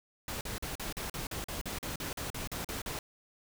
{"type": "noise bursts", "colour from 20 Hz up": "pink", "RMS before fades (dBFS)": -38, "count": 16, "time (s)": [0.28, 2.99], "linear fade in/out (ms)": 2, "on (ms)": 130, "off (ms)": 42, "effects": []}